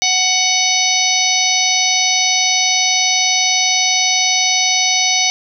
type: harmonic tone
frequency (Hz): 744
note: F#5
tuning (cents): +9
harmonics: 1 / 3 / 4 / 5 / 6 / 7 / 8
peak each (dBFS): -22 / -19 / -22 / -20 / -21 / -22 / -17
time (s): 0.02-5.3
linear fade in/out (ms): 0
effects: none